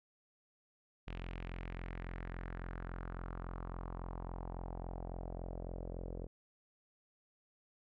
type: tone with low-pass filter sweep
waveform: sawtooth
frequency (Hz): 43.6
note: F1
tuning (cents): -2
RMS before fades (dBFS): -44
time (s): 1.07-6.27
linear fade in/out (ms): 10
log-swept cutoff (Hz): 2800 to 500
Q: 2.6
effects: none